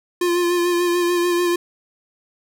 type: tone with vibrato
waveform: square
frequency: 350 Hz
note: F4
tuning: 4 cents sharp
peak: -17 dBFS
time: 0.21-1.56 s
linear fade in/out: 5 ms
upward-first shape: sine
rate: 6.8 Hz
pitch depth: 26 cents each way
effects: none